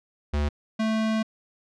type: tone pair in turn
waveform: square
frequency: 73.42 / 220 Hz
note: D2 / A3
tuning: 0 / 0 cents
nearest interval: octave + perfect fifth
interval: 1900 cents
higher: second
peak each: -23 dBFS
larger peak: neither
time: 0.33-0.49 / 0.79-1.23 s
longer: second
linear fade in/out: 10 ms
effects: low-pass 5000 Hz 12 dB/octave